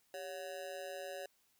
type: tone with amplitude modulation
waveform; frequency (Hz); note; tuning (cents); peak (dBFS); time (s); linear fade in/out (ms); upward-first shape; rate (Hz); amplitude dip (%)
square; 561; C#5; +21; -39; 0.14-1.26; 2; sine; 166; 100
effects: white hiss -74 dBFS RMS until 1.59 s